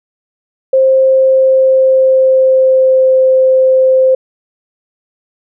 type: tone with pitch glide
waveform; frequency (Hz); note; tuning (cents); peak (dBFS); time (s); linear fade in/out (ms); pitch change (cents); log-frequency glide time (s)
sine; 528 to 521.6; C5 to C5; +16 to -5; -5; 0.73-4.15; 5; -21; 1.01-3.13
effects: none